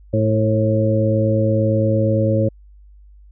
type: harmonic tone with a mistuned harmonic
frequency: 108.8 Hz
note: A2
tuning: 19 cents flat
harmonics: 1 / 2 / 3 / 4 / 5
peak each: -17 / -22 / -23 / -27 / -19 dBFS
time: 0.13-2.49 s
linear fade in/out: 10 ms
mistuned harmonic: 4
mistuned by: +42 cents
effects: added 50 Hz sine -42 dBFS peak until 3.31 s